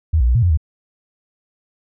sine tone with pitch steps, 79.5 / 59.4 / 61.3 / 118.4 / 88.6 / 77.5 Hz, D#2 / A#1 / B1 / A#2 / F2 / D#2, +38 / +33 / -12 / +27 / +25 / -6 cents, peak -11 dBFS, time 0.13-0.574 s, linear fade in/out 10 ms, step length 74 ms, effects none

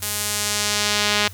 sawtooth tone with band-pass filter sweep, 207.7 Hz, G#3, in tune, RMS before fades -22 dBFS, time 0.02-1.28 s, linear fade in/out 5 ms, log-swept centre 12000 to 3300 Hz, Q 0.9, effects added 93 Hz sine -37 dBFS peak until 1.33 s + white hiss -45 dBFS RMS until 1.33 s

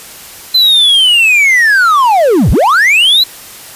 triangle linear two-way sweep, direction down then up, 4086 to 41.8 to 4086 Hz, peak -3 dBFS, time 0.54-3.24 s, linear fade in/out 10 ms, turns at 2.51 s, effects white hiss -31 dBFS RMS until 3.75 s + resampled to 32000 Hz

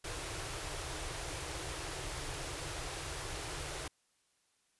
pink band-stop noise, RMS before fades -41 dBFS, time 0.04-3.88 s, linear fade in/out 5 ms, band 160 to 290 Hz, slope 96 dB/octave, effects white hiss -75 dBFS RMS until 4.79 s + resampled to 24000 Hz

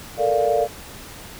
sine chord, Bb major seventh, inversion third, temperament equal, 440 / 466.2 / 587.3 / 698.5 Hz, A4 / Bb4 / D5 / F5, 0 / 0 / 0 / 0 cents, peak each -23 / -23 / -21 / -21 dBFS, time 0.17-0.68 s, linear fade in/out 50 ms, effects pink hiss -39 dBFS RMS until 1.39 s

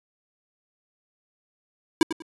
square tone with echo, 324.4 Hz, E4, 28 cents flat, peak -14 dBFS, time 2.01-2.03 s, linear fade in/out 2 ms, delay 96 ms, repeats 2, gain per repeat -12 dB, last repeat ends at 2.222 s, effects resampled to 24000 Hz

